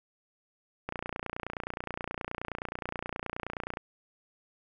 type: click train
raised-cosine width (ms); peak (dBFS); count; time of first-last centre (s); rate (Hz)
0.5; -19; 86; 0.89-3.771; 29.5
effects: none